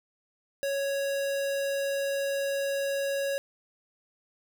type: tone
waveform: square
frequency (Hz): 554.4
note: C#5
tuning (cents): 0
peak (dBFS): -28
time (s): 0.63-3.38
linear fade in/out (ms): 0
effects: none